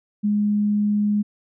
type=tone; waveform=sine; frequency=207.7 Hz; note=G#3; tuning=in tune; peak=-17 dBFS; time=0.23-1.23 s; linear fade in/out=20 ms; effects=none